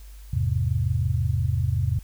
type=chord; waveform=sine; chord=E augmented; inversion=none; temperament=just; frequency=82.41 / 103.01 / 128.76 Hz; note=E2 / G#2 / B#2; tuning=0 / -14 / -27 cents; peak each=-25 dBFS; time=0.33-1.99 s; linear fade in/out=5 ms; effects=added 50 Hz sine -40 dBFS peak until 2.03 s + white hiss -55 dBFS RMS until 2.03 s